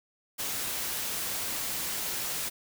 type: noise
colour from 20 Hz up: white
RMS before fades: -33 dBFS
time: 0.38-2.5 s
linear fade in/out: 20 ms
effects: none